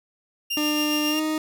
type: tone with tremolo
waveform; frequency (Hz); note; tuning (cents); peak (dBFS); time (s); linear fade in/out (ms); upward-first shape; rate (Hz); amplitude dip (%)
30% pulse; 2794; F7; 0; -21; 0.5-1.2; 10; sine; 7.3; 35
type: tone with pitch glide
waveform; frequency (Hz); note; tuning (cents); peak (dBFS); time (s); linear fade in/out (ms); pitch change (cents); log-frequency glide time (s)
40% pulse; 300 to 310.9; D4 to D#4; +37 to -1; -22; 0.57-1.38; 2; +62; 1.09-1.19
effects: none